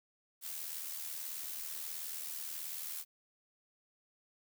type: noise with amplitude modulation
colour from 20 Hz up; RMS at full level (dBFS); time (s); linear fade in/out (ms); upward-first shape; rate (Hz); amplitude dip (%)
blue; -40; 0.41-3.05; 50; sine; 78.5; 50
effects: none